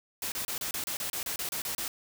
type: noise bursts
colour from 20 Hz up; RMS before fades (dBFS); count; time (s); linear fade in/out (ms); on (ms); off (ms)
white; -34; 13; 0.22-1.88; 2; 100; 30
effects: none